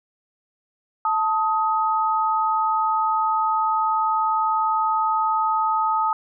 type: tone pair together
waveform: sine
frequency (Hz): 880 / 1259.7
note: A5 / D#6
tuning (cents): 0 / +21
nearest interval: tritone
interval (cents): 621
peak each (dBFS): -21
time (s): 1.05-6.13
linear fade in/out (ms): 2
effects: none